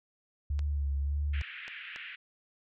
sine tone with vibrato, 71.3 Hz, C#2, 49 cents sharp, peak -28 dBFS, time 0.5-1.42 s, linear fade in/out 5 ms, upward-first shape sine, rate 1.7 Hz, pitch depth 43 cents each way
clicks, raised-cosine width 0.2 ms, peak -27 dBFS, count 4, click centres 0.592 / 1.412 / 1.68 / 1.961 s
white band-pass noise, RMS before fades -44 dBFS, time 1.33-2.16 s, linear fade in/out 10 ms, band 1500 to 2900 Hz, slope 48 dB/octave
effects none

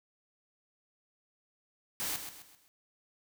white noise with echo, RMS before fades -35 dBFS, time 2-2.16 s, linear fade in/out 0 ms, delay 130 ms, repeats 4, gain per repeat -8 dB, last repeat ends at 2.68 s, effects none

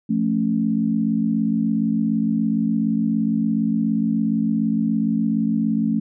sine chord, F augmented, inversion none, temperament equal with one note detuned, 173.21 / 220 / 277.2 Hz, F3 / A3 / C#4, -14 / 0 / 0 cents, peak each -25 / -19 / -24 dBFS, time 0.09-6 s, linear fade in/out 10 ms, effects none

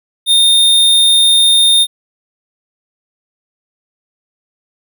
square tone, 3647 Hz, A#7, 39 cents flat, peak -7 dBFS, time 0.26-1.87 s, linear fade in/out 50 ms, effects none

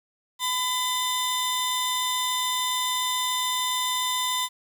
sawtooth tone pair together, 1007 / 3593 Hz, B5 / A7, +33 / +36 cents, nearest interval octave + minor seventh, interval 2203 cents, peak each -23 / -24 dBFS, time 0.39-4.49 s, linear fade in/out 50 ms, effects 9-bit

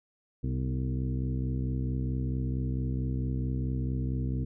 harmonic tone with a mistuned harmonic, 64.5 Hz, C2, 24 cents flat, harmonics 1 / 2 / 3 / 4 / 5 / 6 / 7, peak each -32 / -31 / -40 / -37 / -42 / -50 / -48 dBFS, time 0.43-4.45 s, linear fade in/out 10 ms, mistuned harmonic 4, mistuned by -35 cents, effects none

